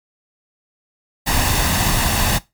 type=noise with comb filter; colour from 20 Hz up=pink; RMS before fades=-17 dBFS; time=1.26-2.39 s; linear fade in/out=20 ms; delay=1.1 ms; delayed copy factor=+0.5; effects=noise-tail reverb RT60 0.2 s tail -18 dB re dry + MP3 96 kbps